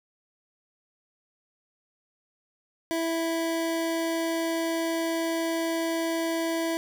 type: tone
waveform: 25% pulse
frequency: 329.6 Hz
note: E4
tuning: in tune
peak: -22 dBFS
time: 2.91-6.77 s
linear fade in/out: 0 ms
effects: none